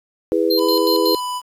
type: chord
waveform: sine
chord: E major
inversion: none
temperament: just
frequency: 329.6 / 412 / 494.4 Hz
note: E4 / G#4 / B4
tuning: 0 / -14 / +2 cents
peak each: -19 dBFS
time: 0.32-1.15 s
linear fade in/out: 0 ms
type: tone with tremolo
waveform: square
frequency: 4171 Hz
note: C8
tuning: 6 cents flat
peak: -19 dBFS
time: 0.5-1.2 s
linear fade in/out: 10 ms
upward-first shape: square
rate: 5.4 Hz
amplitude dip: 80%
type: tone with pitch glide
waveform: square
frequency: 1001 to 994.1 Hz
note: B5 to B5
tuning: +23 to +11 cents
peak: -23 dBFS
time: 0.57-1.42 s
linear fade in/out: 50 ms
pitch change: -12 cents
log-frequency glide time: 0.71-1.26 s
effects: resampled to 32000 Hz + 8-bit